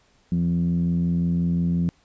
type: tone with low-pass filter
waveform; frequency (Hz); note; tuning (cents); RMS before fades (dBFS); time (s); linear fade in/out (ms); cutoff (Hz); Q
10% pulse; 85.7; F2; -32; -22; 0.32-1.89; 0; 190; 7.6
effects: pink hiss -61 dBFS RMS until 2.04 s + resampled to 16000 Hz